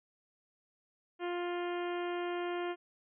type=harmonic tone; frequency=351.2 Hz; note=F4; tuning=10 cents sharp; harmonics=1 / 2 / 3 / 4 / 5 / 6 / 7 / 8 / 9; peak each=-35 / -41 / -45 / -47 / -49 / -51 / -52 / -53 / -54 dBFS; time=1.19-2.76 s; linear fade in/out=50 ms; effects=none